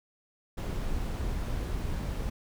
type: noise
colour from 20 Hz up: brown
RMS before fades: -32 dBFS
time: 0.57-2.3 s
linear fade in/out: 10 ms
effects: none